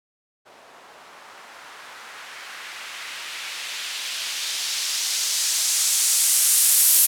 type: noise with low-pass filter sweep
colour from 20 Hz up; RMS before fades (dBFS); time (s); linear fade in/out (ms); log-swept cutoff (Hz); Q
violet; -24; 0.45-7.07; 20; 670 to 12000; 1.1
effects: none